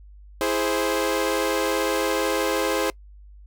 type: chord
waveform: sawtooth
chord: E augmented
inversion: none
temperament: equal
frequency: 329.6 / 415.3 / 523.3 Hz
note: E4 / G#4 / B#4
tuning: 0 / 0 / 0 cents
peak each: -23 / -22 / -21 dBFS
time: 0.41-2.9 s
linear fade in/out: 0 ms
effects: noise-tail reverb RT60 0.1 s tail -24 dB re dry + added 50 Hz sine -43 dBFS peak until 3.46 s